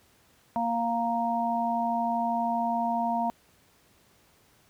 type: harmonic tone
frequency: 233.1 Hz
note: A#3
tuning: in tune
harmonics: 1 / 3 / 4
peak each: -31 / -28 / -29 dBFS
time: 0.56-3.3 s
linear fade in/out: 0 ms
effects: pink hiss -62 dBFS RMS until 4.69 s + high-pass 60 Hz 12 dB/octave